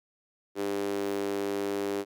sawtooth tone with high-pass filter, 99.9 Hz, G2, 33 cents sharp, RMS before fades -31 dBFS, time 0.55-2.05 s, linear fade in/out 50 ms, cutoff 360 Hz, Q 5, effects none

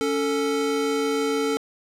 square tone pair together, 279.3 / 443.4 Hz, C#4 / A4, +13 / +13 cents, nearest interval minor sixth, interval 800 cents, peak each -27 / -24 dBFS, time 0.01-1.57 s, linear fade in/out 0 ms, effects low-pass 10000 Hz 12 dB/octave + 8-bit

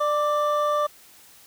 triangle tone pair together, 594.5 / 1174.7 Hz, D5 / D6, +21 / 0 cents, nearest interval octave, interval 1179 cents, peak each -21 dBFS, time 0-0.87 s, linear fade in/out 10 ms, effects white hiss -51 dBFS RMS until 1.46 s

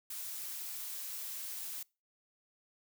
blue noise, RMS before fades -42 dBFS, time 0.1-1.83 s, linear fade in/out 5 ms, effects noise-tail reverb RT60 0.3 s tail -25 dB re dry

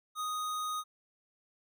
square tone, 1244.5 Hz, D#6, in tune, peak -34 dBFS, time 0.15-0.84 s, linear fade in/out 50 ms, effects none

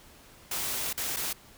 white noise with dropouts, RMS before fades -32 dBFS, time 0.51-1.33 s, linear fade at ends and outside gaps 5 ms, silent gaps 0.93-0.975 / 1.163-1.167 s, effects pink hiss -54 dBFS RMS until 1.57 s

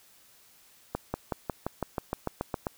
accelerating click train, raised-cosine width 1 ms, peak -15 dBFS, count 12, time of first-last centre 0.95-2.668 s, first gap 190 ms, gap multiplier 0.96, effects white hiss -59 dBFS RMS until 2.77 s

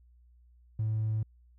triangle tone, 109 Hz, A2, 16 cents flat, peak -24 dBFS, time 0.79-1.23 s, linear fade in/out 5 ms, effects tanh soft clip ceiling -24 dBFS + added 60 Hz sine -57 dBFS peak until 1.58 s

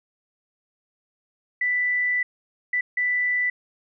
sine tone bursts at uneven times, 1981 Hz, B6, 5 cents sharp, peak -20 dBFS, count 3, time 1.61-2.23 / 2.73-2.81 / 2.97-3.5 s, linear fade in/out 5 ms, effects none

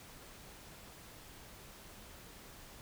silence, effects pink hiss -54 dBFS RMS until 2.81 s

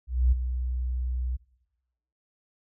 sine tone with ADSR envelope, 62.3 Hz, B1, 16 cents sharp, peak -16 dBFS, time 0.07-1.37 s, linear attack 250 ms, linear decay 15 ms, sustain -10 dB, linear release 15 ms, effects noise-tail reverb RT60 1.0 s tail -23 dB re dry

